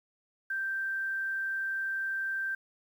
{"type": "tone with quantisation", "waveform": "sine", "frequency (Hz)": 1568, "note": "G6", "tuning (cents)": 0, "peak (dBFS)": -30, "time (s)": [0.5, 2.55], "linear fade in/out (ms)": 5, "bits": 10, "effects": []}